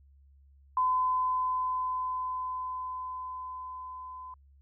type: tone with level ramp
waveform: sine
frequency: 1017 Hz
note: C6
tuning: 50 cents flat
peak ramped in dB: -23 to -41 dBFS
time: 0.77-4.34 s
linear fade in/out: 2 ms
effects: added 69 Hz sine -56 dBFS peak until 4.61 s